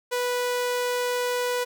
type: tone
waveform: sawtooth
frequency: 492.1 Hz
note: B4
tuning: 6 cents flat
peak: -20 dBFS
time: 0.11-1.65 s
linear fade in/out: 20 ms
effects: none